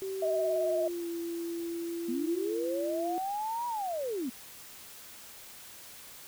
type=tone with pitch glide; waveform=sine; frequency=384.4 to 338.5 Hz; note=G4 to E4; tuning=-34 to +46 cents; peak=-33 dBFS; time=0.02-3.18 s; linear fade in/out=0 ms; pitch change=-220 cents; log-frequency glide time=0.27-1.1 s
type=tone with vibrato; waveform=sine; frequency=638 Hz; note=D#5; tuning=43 cents sharp; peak=-27 dBFS; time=0.22-0.88 s; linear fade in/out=5 ms; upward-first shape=sine; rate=18 Hz; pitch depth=41 cents each way
type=linear two-way sweep; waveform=sine; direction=up then down; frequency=230 to 972 to 230 Hz; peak=-31 dBFS; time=2.08-4.3 s; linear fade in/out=10 ms; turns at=3.67 s
effects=white hiss -49 dBFS RMS until 6.27 s